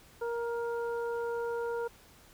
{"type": "harmonic tone", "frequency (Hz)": 469.1, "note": "A#4", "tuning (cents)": 11, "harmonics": [1, 2, 3], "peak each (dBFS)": [-32, -40, -43], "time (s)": [0.21, 1.88], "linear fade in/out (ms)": 10, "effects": ["pink hiss -58 dBFS RMS until 2.33 s"]}